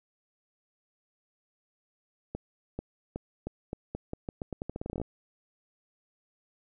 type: accelerating click train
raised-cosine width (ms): 2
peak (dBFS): -21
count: 21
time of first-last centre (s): 2.35-5.016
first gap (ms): 440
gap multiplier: 0.84
effects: none